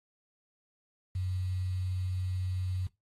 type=tone with quantisation; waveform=sine; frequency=92.3 Hz; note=F#2; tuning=4 cents flat; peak=-30 dBFS; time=1.15-2.87 s; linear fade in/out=5 ms; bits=9; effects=noise-tail reverb RT60 0.2 s tail -20 dB re dry + AAC 32 kbps